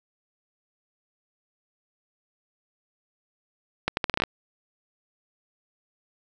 accelerating click train, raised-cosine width 0.3 ms, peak -7 dBFS, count 9, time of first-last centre 3.88-4.237 s, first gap 91 ms, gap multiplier 0.78, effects none

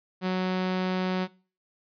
sawtooth tone, 185 Hz, F#3, in tune, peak -21 dBFS, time 0.21-1.28 s, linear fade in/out 50 ms, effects noise-tail reverb RT60 0.4 s tail -22 dB re dry + resampled to 11025 Hz

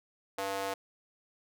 square tone with high-pass filter, 97.9 Hz, G2, 2 cents flat, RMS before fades -35 dBFS, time 0.38-0.74 s, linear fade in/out 5 ms, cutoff 590 Hz, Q 1.8, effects none

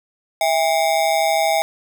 square ring-modulated tone, 730 Hz, F#5, 24 cents flat, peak -13 dBFS, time 0.41-1.62 s, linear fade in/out 0 ms, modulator 76.2 Hz, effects none

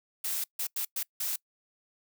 blue noise bursts at uneven times, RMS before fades -32 dBFS, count 5, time 0.24-0.44 / 0.59-0.67 / 0.76-0.85 / 0.96-1.03 / 1.2-1.36 s, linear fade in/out 5 ms, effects noise-tail reverb RT60 0.1 s tail -24 dB re dry

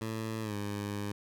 15% pulse tone with pitch glide, 111 to 102.38 Hz, A2 to G#2, +16 to -24 cents, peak -28 dBFS, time 0.01-1.12 s, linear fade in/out 5 ms, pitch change -140 cents, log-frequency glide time 0.42-0.55 s, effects none

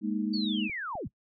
sine chord, Ab suspended second, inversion none, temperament just, 207.7 / 233.6 / 311.5 Hz, Ab3 / Bb3 / Eb4, 0 / +4 / +2 cents, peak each -30 / -33 / -33 dBFS, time 0.01-0.7 s, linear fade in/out 50 ms
sine linear sweep, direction down, 4583 to 47.07 Hz, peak -33 dBFS, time 0.33-1.08 s, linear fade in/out 10 ms
clicks, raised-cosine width 3 ms, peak -32 dBFS, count 2, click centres 0.697 / 0.954 s
effects noise-tail reverb RT60 0.1 s tail -22 dB re dry

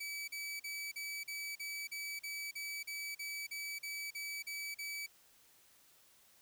sawtooth tone bursts, 2294 Hz, D7, 41 cents flat, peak -37 dBFS, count 16, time 0-5.065 s, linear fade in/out 10 ms, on 280 ms, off 39 ms, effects white hiss -66 dBFS RMS until 6.41 s

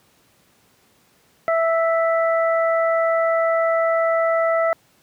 harmonic tone, 659.3 Hz, E5, in tune, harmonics 1 / 2 / 3, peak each -17 / -23 / -27 dBFS, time 1.48-4.73 s, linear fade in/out 0 ms, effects pink hiss -58 dBFS RMS until 5.02 s + high-pass 100 Hz 12 dB/octave

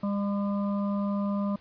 harmonic tone with a mistuned harmonic, 201.2 Hz, G3, 45 cents sharp, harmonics 1 / 3 / 5 / 6, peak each -26 / -36 / -40 / -42 dBFS, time 0.03-1.56 s, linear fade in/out 5 ms, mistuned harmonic 5, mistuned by +16 cents, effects pink hiss -57 dBFS RMS until 1.6 s + resampled to 11025 Hz

